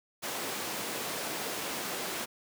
pink high-pass noise, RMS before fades -36 dBFS, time 0.22-2.26 s, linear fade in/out 20 ms, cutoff 270 Hz, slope 12 dB/octave, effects none

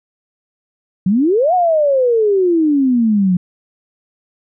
sine exponential two-way sweep, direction up then down, 175.3 to 744 to 175.3 Hz, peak -10 dBFS, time 1.06-3.37 s, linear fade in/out 5 ms, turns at 1.54 s, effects none

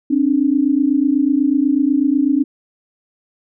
sine tone pair together, 268 / 296.1 Hz, C4 / D4, +42 / +14 cents, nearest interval major second, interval 172 cents, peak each -15 dBFS, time 0.1-2.44 s, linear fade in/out 10 ms, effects none

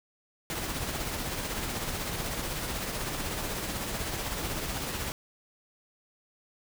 pink noise with tremolo, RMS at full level -32 dBFS, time 0.5-5.12 s, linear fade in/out 0 ms, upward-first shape triangle, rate 16 Hz, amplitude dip 40%, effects none

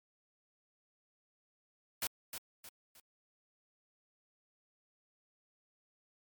white noise with echo, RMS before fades -35 dBFS, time 2.02-2.07 s, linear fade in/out 2 ms, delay 310 ms, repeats 3, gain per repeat -8 dB, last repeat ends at 3 s, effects MP3 96 kbps

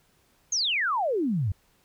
sine exponential sweep, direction down, 6670 to 87.31 Hz, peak -23 dBFS, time 0.52-1.52 s, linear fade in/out 5 ms, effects pink hiss -65 dBFS RMS until 1.84 s

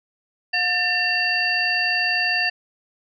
sine tone cluster, 720 / 1788 / 2732 / 4625 Hz, F#5 / A6 / F7 / D8, -47 / +27 / -39 / -27 cents, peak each -29 / -22 / -23 / -25 dBFS, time 0.53-2.5 s, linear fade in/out 10 ms, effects none

